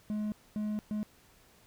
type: tone bursts at uneven times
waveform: triangle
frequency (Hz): 211.6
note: G#3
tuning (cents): +33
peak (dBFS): -29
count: 3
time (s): 0.1-0.32 / 0.56-0.79 / 0.91-1.03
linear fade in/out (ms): 0
effects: pink hiss -62 dBFS RMS until 1.66 s